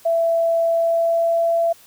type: tone with pitch glide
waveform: sine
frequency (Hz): 666 to 671.8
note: E5 to E5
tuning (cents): +18 to +33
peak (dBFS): -15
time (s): 0.05-1.73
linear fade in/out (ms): 10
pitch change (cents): +15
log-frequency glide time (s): 0.61-1.58
effects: white hiss -49 dBFS RMS until 1.86 s